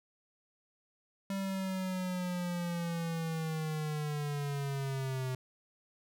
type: linear sweep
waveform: square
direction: down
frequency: 196 to 128.2 Hz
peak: -34 dBFS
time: 1.3-5.35 s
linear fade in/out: 2 ms
effects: none